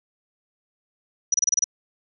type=tone bursts; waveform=sine; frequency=5860 Hz; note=F#8; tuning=18 cents flat; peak=-16 dBFS; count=7; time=1.32-1.642 s; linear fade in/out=5 ms; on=22 ms; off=28 ms; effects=none